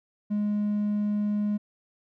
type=tone; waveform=triangle; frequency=208 Hz; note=G#3; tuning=3 cents sharp; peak=-21 dBFS; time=0.3-1.58 s; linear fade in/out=20 ms; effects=tanh soft clip ceiling -18 dBFS